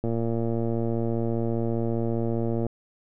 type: click train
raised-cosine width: 2 ms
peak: -15 dBFS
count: 303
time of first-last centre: 0.04-2.666 s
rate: 115 Hz
effects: none